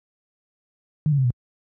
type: tone with pitch steps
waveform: sine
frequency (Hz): 153.1 / 142.02 / 131.75 / 122.22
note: D#3 / C#3 / C3 / B2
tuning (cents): -28 / +42 / +12 / -18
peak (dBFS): -16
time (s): 1.06-1.304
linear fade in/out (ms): 0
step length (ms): 61
effects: high-pass 60 Hz 12 dB/octave